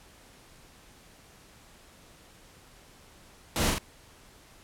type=noise with echo; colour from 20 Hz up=pink; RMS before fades=-28 dBFS; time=3.56-3.7 s; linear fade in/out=0 ms; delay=41 ms; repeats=2; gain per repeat=-2 dB; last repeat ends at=3.782 s; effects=pink hiss -55 dBFS RMS until 4.63 s + low-pass 12000 Hz 12 dB/octave